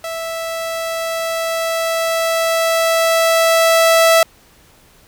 sawtooth tone with level ramp, 658 Hz, E5, 3 cents flat, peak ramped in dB -19 to -4 dBFS, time 0.04-4.23 s, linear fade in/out 2 ms, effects pink hiss -49 dBFS RMS until 5.07 s

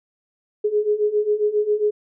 sine beating tone pair, 415.3 / 422.7 Hz, G#4 / G#4, 0 / +31 cents, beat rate 7.4 Hz, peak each -22 / -19 dBFS, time 0.64-1.91 s, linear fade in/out 10 ms, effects none

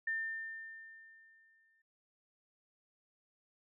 sine tone with exponential decay, 1800 Hz, A6, 39 cents sharp, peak -32 dBFS, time 0.07-1.82 s, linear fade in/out 5 ms, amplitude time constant 380 ms, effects none

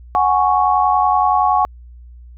sine chord, F# suspended second, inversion none, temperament equal, 740 / 830.6 / 1108.7 Hz, F#5 / G#5 / C#6, 0 / 0 / 0 cents, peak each -16 dBFS, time 0.15-1.65 s, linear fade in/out 0 ms, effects added 60 Hz sine -36 dBFS peak until 2.37 s

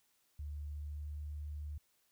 sine tone with pitch glide, 73.42 to 74.4 Hz, D2 to D2, 0 to +23 cents, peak -40 dBFS, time 0.39-1.78 s, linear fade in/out 5 ms, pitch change +23 cents, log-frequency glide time 0.49-1.23 s, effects white hiss -75 dBFS RMS until 2.11 s

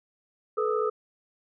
sine tone cluster, 431.8 / 487.5 / 1224 / 1296 Hz, A4 / B4 / D#6 / E6, -33 / -23 / -29 / -30 cents, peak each -26 / -30 / -32 / -33 dBFS, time 0.57-0.9 s, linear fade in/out 10 ms, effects none

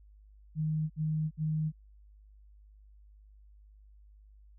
sine tone bursts, 155.56 Hz, D#3, in tune, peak -28 dBFS, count 3, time 0.55-1.722 s, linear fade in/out 50 ms, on 350 ms, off 61 ms, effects added 51 Hz sine -54 dBFS peak until 4.58 s

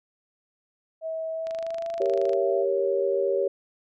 sine tone with pitch glide, 645 to 670.8 Hz, E5 to E5, -38 to +30 cents, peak -28 dBFS, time 1.01-2.66 s, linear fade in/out 50 ms, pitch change +68 cents, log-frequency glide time 1.31-1.91 s
click train, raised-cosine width 0.2 ms, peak -25 dBFS, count 23, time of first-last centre 1.47-2.333 s, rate 25.5 Hz
sine chord, G diminished, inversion none, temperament equal, 392 / 466.2 / 554.4 Hz, G4 / Bb4 / Db5, 0 / 0 / 0 cents, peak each -25 / -29 / -25 dBFS, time 2-3.48 s, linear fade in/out 5 ms
effects none

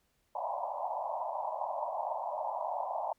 white band-pass noise, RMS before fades -36 dBFS, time 0.35-3.13 s, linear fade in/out 5 ms, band 580 to 1000 Hz, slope 96 dB/octave, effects pink hiss -75 dBFS RMS until 3.18 s

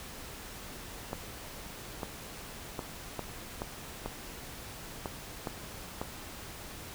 clicks, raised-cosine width 1 ms, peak -20 dBFS, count 9, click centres 1.131 / 2.032 / 2.792 / 3.193 / 3.619 / 4.06 / 5.058 / 5.472 / 6.015 s, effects pink hiss -45 dBFS RMS until 6.94 s

